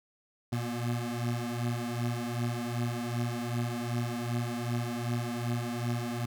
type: beating tone pair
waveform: 25% pulse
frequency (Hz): 118.5 / 121.1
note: A#2 / B2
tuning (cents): +29 / -34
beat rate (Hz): 2.6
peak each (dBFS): -29 / -31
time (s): 0.52-6.26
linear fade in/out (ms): 10
effects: none